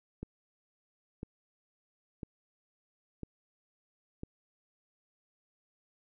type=click train; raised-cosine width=3 ms; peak=-26 dBFS; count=5; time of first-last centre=0.23-4.234 s; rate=0.999 Hz; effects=none